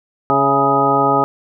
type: harmonic tone with a mistuned harmonic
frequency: 139 Hz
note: C#3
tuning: 5 cents sharp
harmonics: 1 / 2 / 3 / 4 / 5 / 6 / 7 / 9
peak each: -25 / -21 / -20 / -22 / -21 / -17 / -24 / -16 dBFS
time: 0.3-1.24 s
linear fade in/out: 0 ms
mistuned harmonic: 5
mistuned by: -52 cents
effects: none